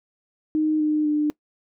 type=tone with pitch steps; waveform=sine; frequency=309.2 / 304.2 / 299.4 Hz; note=D#4 / D#4 / D4; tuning=-11 / -39 / +33 cents; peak=-18 dBFS; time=0.55-1.3 s; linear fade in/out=0 ms; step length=250 ms; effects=noise-tail reverb RT60 0.1 s tail -22 dB re dry